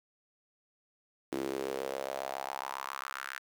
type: tone with high-pass filter sweep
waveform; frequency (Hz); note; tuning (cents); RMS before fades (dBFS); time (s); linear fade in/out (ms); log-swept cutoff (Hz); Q
sawtooth; 67.3; C2; +49; -38; 1.32-3.39; 0; 320 to 1600; 3.8
effects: 9-bit